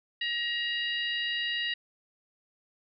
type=harmonic tone with a mistuned harmonic; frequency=947 Hz; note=A#5; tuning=27 cents sharp; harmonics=2 / 3 / 4 / 5; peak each=-32 / -32 / -37 / -45 dBFS; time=0.21-1.74 s; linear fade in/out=5 ms; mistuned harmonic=4; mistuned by=+32 cents; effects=none